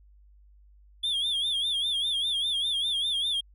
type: tone with vibrato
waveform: triangle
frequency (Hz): 3405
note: G#7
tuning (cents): +42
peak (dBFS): -24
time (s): 1.03-3.41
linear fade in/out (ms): 10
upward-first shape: sine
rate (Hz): 5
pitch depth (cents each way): 110
effects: added 50 Hz sine -53 dBFS peak until 3.54 s